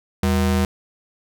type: ring-modulated tone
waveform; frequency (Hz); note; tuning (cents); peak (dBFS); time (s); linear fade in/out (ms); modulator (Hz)
square; 139.9; C#3; +16; -14; 0.23-0.65; 2; 58.1
effects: none